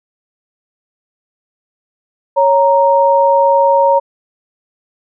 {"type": "tone pair together", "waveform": "sine", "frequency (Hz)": [554.3, 932.3], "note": ["C#5", "A#5"], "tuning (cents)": [0, 0], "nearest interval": "major sixth", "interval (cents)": 900, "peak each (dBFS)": -10, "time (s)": [2.36, 4], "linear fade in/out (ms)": 20, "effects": []}